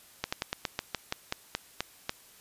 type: slowing click train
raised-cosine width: 0.2 ms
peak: -12 dBFS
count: 12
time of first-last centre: 0.24-2.094 s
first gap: 85 ms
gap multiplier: 1.13
effects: white hiss -56 dBFS RMS until 2.4 s + resampled to 32000 Hz